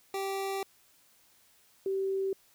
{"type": "tone pair in turn", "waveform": ["25% pulse", "sine"], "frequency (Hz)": [390, 386.6], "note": ["G4", "G4"], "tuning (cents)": [-9, -24], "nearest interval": "unison", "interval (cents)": 15, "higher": "first", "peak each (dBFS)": -28, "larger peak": "neither", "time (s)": [[0.14, 0.63], [1.86, 2.33]], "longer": "first", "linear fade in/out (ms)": 2, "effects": ["white hiss -64 dBFS RMS until 2.54 s"]}